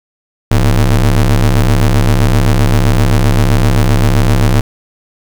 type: ring-modulated tone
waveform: 40% pulse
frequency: 69.3 Hz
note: C#2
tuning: in tune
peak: -3 dBFS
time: 0.51-4.61 s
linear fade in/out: 5 ms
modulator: 38.5 Hz
effects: 7-bit